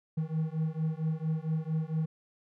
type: beating tone pair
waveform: triangle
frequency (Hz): 156.4 / 160.8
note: D#3 / E3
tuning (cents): +9 / -43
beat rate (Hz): 4.4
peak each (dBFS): -30 / -30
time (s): 0.17-2.06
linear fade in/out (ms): 10
effects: none